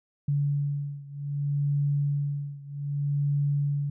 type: beating tone pair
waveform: sine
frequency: 143 / 143.64 Hz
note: D3 / D3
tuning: -46 / -38 cents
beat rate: 0.64 Hz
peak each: -27 / -29 dBFS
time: 0.28-3.9 s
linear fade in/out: 5 ms
effects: none